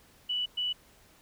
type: tone bursts at uneven times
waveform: sine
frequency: 2960 Hz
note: F#7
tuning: in tune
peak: -28 dBFS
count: 2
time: 0.29-0.46 / 0.57-0.73 s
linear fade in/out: 10 ms
effects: pink hiss -60 dBFS RMS until 1.21 s